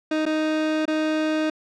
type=tone with dropouts; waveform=30% pulse; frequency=311.1 Hz; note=D#4; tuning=in tune; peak=-18 dBFS; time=0.11-1.5 s; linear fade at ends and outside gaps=5 ms; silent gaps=0.255-0.262 / 0.855-0.878 s; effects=low-pass 4000 Hz 12 dB/octave